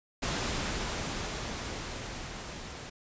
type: noise with level ramp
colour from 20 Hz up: pink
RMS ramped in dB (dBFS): -31 to -43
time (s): 0.22-2.9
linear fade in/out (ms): 10
effects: resampled to 16000 Hz